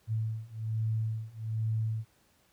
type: beating tone pair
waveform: sine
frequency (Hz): 110 / 111.2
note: A2 / A2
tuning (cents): 0 / +19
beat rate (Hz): 1.2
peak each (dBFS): -33 / -32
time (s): 0.07-2.05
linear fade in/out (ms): 50
effects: pink hiss -67 dBFS RMS until 2.52 s + high-pass 60 Hz 12 dB/octave